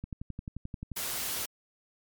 click train, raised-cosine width 5 ms, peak -25 dBFS, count 11, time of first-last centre 0.04-0.917 s, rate 11.4 Hz
white noise, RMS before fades -34 dBFS, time 0.96-1.46 s, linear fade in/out 10 ms
effects MP3 96 kbps

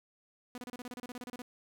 sawtooth tone bursts, 246.9 Hz, B3, in tune, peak -37 dBFS, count 15, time 0.55-1.419 s, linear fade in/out 0 ms, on 29 ms, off 31 ms, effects none

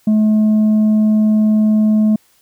sine tone with tanh clipping, 214.8 Hz, A3, 41 cents flat, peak -10 dBFS, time 0.07-2.16 s, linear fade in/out 5 ms, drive 3 dB, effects white hiss -55 dBFS RMS until 2.41 s

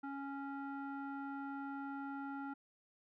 square tone with low-pass filter, 277.2 Hz, C#4, in tune, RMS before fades -44 dBFS, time 0.03-2.54 s, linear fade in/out 10 ms, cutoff 1200 Hz, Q 6.7, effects none

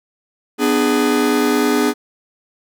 45% pulse chord, G# diminished, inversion first, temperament just, 249.2 / 299 / 415.3 Hz, B3 / D4 / G#4, +16 / +31 / 0 cents, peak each -18 dBFS, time 0.58-1.94 s, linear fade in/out 50 ms, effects none

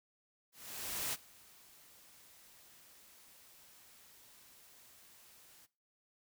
white noise with ADSR envelope, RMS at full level -37 dBFS, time 0.52-5.67 s, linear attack 610 ms, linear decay 33 ms, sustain -24 dB, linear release 28 ms, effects noise-tail reverb RT60 0.3 s tail -18 dB re dry

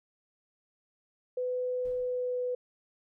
sine tone with pitch glide, 501 to 497 Hz, B4 to B4, +25 to +11 cents, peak -29 dBFS, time 1.37-2.55 s, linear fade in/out 5 ms, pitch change -14 cents, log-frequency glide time 1.84-2.42 s
brown noise with exponential decay, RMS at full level -49 dBFS, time 1.85-2.41 s, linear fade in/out 2 ms, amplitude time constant 120 ms
effects none

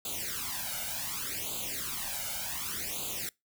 white noise with flanger, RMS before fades -36 dBFS, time 0.05-3.29 s, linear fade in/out 2 ms, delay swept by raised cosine 0.27 to 1.37 ms, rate 0.67 Hz, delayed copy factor +0.9, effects noise-tail reverb RT60 0.2 s tail -24 dB re dry

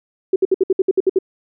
sine tone bursts, 378.9 Hz, F#4, 41 cents sharp, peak -10 dBFS, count 10, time 0.33-1.188 s, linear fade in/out 5 ms, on 30 ms, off 62 ms, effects none

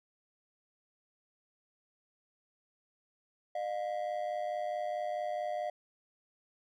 triangle ring-modulated tone, 659.3 Hz, E5, in tune, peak -28 dBFS, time 3.55-5.7 s, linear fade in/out 5 ms, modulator 52.3 Hz, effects none

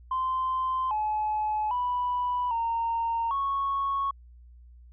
sine tone with pitch steps, 1038 / 854 / 986 / 921 / 1104 Hz, C6 / G#5 / B5 / A#5 / C#6, -14 / +48 / -3 / -21 / -7 cents, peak -24 dBFS, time 0.11-4.11 s, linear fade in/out 5 ms, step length 800 ms, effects tanh soft clip ceiling -21 dBFS + added 60 Hz sine -48 dBFS peak until 4.92 s

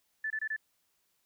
sine tone bursts, 1750 Hz, A6, 10 cents flat, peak -31 dBFS, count 4, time 0.24-0.564 s, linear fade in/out 5 ms, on 63 ms, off 24 ms, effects white hiss -75 dBFS RMS until 1.25 s

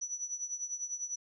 sine tone with tremolo, 5920 Hz, F#8, in tune, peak -32 dBFS, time 0.01-1.16 s, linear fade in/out 10 ms, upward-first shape triangle, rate 10 Hz, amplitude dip 85%, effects none

